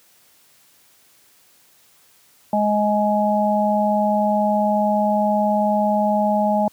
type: harmonic tone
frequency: 209.4 Hz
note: G#3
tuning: 15 cents sharp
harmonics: 1 / 3 / 4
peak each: -20 / -20 / -20 dBFS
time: 2.53-6.68 s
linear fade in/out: 2 ms
effects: white hiss -55 dBFS RMS until 6.72 s + high-pass 80 Hz 12 dB/octave